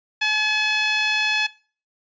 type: tone with band-pass filter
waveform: 10% pulse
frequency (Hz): 854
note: G#5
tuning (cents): +48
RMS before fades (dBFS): -21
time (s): 0.21-1.47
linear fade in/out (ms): 10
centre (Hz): 2200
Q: 1.3
effects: noise-tail reverb RT60 0.4 s tail -21 dB re dry + resampled to 16000 Hz